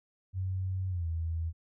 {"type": "tone with pitch glide", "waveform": "sine", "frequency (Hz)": [93.8, 82.13], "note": ["F#2", "E2"], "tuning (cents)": [24, -6], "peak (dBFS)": -30, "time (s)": [0.33, 1.53], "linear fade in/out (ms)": 50, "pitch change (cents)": -230, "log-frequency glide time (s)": [0.89, 1.07], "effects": []}